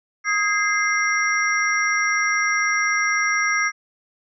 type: tone cluster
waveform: sine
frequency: 1254 / 1637 / 2086 / 5650 Hz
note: D#6 / G#6 / C7 / F8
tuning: +13 / -25 / -6 / +19 cents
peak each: -24 / -23 / -21 / -29 dBFS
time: 0.24-3.72 s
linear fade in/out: 50 ms
effects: none